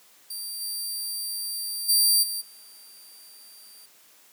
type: tone with level steps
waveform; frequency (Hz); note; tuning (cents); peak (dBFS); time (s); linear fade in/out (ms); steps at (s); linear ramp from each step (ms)
15% pulse; 4699; D8; 0; -26 / -23 / -11 / -22 / -41; 0.3-3.86; 5; 0.6 / 1.88 / 2.22 / 2.4; 20
effects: white hiss -56 dBFS RMS until 4.32 s + high-pass 200 Hz 12 dB/octave